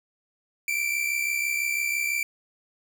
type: tone pair together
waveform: 45% pulse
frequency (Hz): 2297 / 2363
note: D7 / D7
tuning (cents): -39 / +10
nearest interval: unison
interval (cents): 49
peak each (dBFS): -29 / -26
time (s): 0.68-2.23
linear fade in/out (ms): 2
effects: none